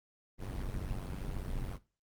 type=noise with amplitude modulation; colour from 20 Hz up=brown; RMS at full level=-34 dBFS; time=0.38-1.79 s; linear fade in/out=50 ms; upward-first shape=sine; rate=94.6 Hz; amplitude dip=75%; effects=noise-tail reverb RT60 0.3 s tail -18 dB re dry + Opus 24 kbps